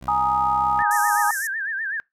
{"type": "tone", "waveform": "15% pulse", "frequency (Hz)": 65.41, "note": "C2", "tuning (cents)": 0, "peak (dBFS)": -30, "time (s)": [0.01, 0.83], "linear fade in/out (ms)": 10}
{"type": "chord", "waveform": "sine", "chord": "Ab suspended second", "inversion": "none", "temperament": "just", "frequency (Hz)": [830.6, 934.4, 1245.9], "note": ["Ab5", "Bb5", "Eb6"], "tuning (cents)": [0, 4, 2], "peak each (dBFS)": [-21, -24, -22], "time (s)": [0.08, 1.31], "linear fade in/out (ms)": 2}
{"type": "tone with vibrato", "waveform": "sine", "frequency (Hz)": 1685, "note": "G#6", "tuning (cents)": 25, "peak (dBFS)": -24, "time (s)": [0.79, 2], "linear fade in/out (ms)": 0, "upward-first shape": "sine", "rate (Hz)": 8, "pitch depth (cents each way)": 140}
{"type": "band-pass noise", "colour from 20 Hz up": "white", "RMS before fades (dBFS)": -32, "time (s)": [0.91, 1.47], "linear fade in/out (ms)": 0, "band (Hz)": [5400, 13000], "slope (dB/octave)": 96}
{"effects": ["noise-tail reverb RT60 0.2 s tail -25 dB re dry"]}